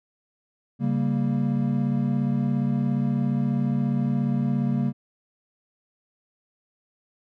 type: chord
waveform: triangle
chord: G diminished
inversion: second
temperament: equal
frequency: 138.59 / 196 / 233.1 Hz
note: Db3 / G3 / Bb3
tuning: 0 / 0 / 0 cents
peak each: -23 / -25 / -23 dBFS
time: 0.79-4.93 s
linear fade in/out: 50 ms
effects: none